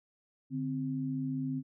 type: tone pair together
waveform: sine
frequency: 146.82 / 261.6 Hz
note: D3 / C4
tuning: 0 / 0 cents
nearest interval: minor seventh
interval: 1000 cents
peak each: -36 / -33 dBFS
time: 0.5-1.63 s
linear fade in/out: 50 ms
effects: none